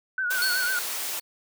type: tone with vibrato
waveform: sine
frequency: 1490 Hz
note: F#6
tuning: 12 cents sharp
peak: -24 dBFS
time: 0.18-0.79 s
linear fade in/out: 2 ms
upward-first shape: triangle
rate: 8 Hz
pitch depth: 82 cents each way
type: noise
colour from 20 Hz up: white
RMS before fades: -31 dBFS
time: 0.3-1.2 s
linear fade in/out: 10 ms
type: tone with exponential decay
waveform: 40% pulse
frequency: 4400 Hz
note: C#8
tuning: 14 cents flat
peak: -22 dBFS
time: 0.42-1.21 s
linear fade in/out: 0 ms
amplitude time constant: 170 ms
effects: high-pass 400 Hz 12 dB/octave